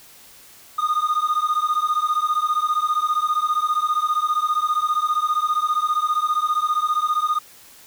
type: beating tone pair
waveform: triangle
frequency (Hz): 1221 / 1236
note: D#6 / D#6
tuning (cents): -33 / -12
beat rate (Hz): 15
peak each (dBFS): -19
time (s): 0.78-7.39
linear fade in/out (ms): 10
effects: tanh soft clip ceiling -10 dBFS + white hiss -47 dBFS RMS until 7.86 s